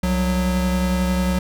square tone pair together, 64.7 / 183 Hz, C2 / F#3, -19 / -19 cents, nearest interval octave + tritone, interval 1800 cents, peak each -23 / -20 dBFS, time 0.03-1.39 s, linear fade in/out 5 ms, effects none

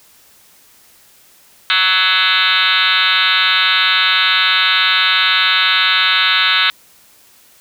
sine tone with frequency modulation, 2608 Hz, E7, 19 cents flat, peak -10 dBFS, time 1.7-6.7 s, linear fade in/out 0 ms, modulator 186 Hz, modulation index 7.4, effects white hiss -48 dBFS RMS until 7.6 s

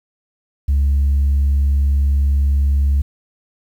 sine tone, 70 Hz, C#2, 18 cents sharp, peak -10 dBFS, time 0.68-3.02 s, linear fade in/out 10 ms, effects tanh soft clip ceiling -10 dBFS + 8-bit

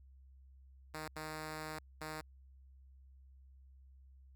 5% pulse tone bursts at uneven times, 155.56 Hz, D#3, in tune, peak -31 dBFS, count 3, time 0.94-1.08 / 1.16-1.79 / 2.01-2.21 s, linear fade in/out 2 ms, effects added 66 Hz sine -57 dBFS peak until 4.35 s

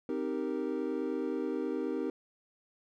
triangle chord, C minor seventh, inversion none, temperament equal, 261.6 / 311.1 / 392 / 466.2 Hz, C4 / Eb4 / G4 / Bb4, 0 / 0 / 0 / 0 cents, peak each -35 / -34 / -35 / -36 dBFS, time 0.09-2.1 s, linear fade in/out 2 ms, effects none

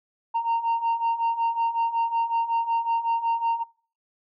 sine beating tone pair, 919 / 924.4 Hz, A#5 / A#5, -25 / -15 cents, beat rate 5.4 Hz, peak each -25 / -22 dBFS, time 0.34-3.64 s, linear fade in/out 20 ms, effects noise-tail reverb RT60 0.5 s tail -26 dB re dry + tanh soft clip ceiling -19 dBFS

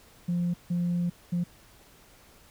sine tone bursts at uneven times, 174.61 Hz, F3, in tune, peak -23 dBFS, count 3, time 0.28-0.54 / 0.7-1.1 / 1.32-1.44 s, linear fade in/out 10 ms, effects tanh soft clip ceiling -22 dBFS + pink hiss -56 dBFS RMS until 2.5 s

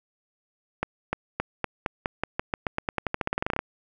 accelerating click train, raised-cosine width 0.5 ms, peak -10 dBFS, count 25, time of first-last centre 0.83-3.591 s, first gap 300 ms, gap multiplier 0.9, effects none

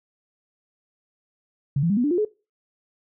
sine tone with pitch steps, 140 / 168.42 / 202.6 / 243.8 / 293.2 / 352.8 / 424.4 Hz, C#3 / E3 / G#3 / B3 / D4 / F4 / G#4, +18 / +37 / -43 / -22 / -3 / +18 / +38 cents, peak -18 dBFS, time 1.76-2.25 s, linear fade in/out 5 ms, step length 70 ms, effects noise-tail reverb RT60 0.3 s tail -21 dB re dry

